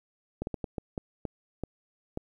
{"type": "slowing click train", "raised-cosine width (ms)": 2, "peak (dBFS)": -19, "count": 9, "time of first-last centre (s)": [0.42, 2.174], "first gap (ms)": 51, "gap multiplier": 1.4, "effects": ["10-bit"]}